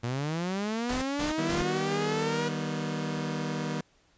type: linear sweep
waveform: sawtooth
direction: up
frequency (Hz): 114.9 to 485.5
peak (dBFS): -25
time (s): 0.03-2.49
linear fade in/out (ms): 10
type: noise bursts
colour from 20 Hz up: pink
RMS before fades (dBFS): -34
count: 3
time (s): 0.89-1.62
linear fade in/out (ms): 5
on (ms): 130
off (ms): 170
type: chord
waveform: sawtooth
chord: Eb augmented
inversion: none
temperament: just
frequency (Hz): 155.56 / 194.45 / 243.1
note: Eb3 / G3 / B3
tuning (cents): 0 / -14 / -27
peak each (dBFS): -29 / -32 / -31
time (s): 1.38-3.81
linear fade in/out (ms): 5
effects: pink hiss -65 dBFS RMS until 4.17 s + resampled to 16000 Hz